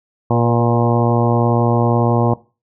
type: harmonic tone with a mistuned harmonic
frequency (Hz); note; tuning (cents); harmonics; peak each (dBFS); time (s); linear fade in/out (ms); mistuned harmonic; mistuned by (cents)
118; A#2; +22; 1 / 2 / 3 / 4 / 5 / 6 / 7 / 8 / 9; -16 / -19 / -21 / -22 / -23 / -24 / -24 / -25 / -26; 0.3-2.34; 5; 4; +29
effects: noise-tail reverb RT60 0.3 s tail -19 dB re dry